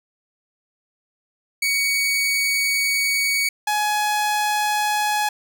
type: tone pair in turn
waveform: sawtooth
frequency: 2245 / 840.9 Hz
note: C#7 / G#5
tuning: +21 / +21 cents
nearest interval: octave + perfect fourth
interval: 1700 cents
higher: first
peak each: -15 dBFS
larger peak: neither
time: 1.62-3.49 / 3.67-5.29 s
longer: first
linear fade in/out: 5 ms
effects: none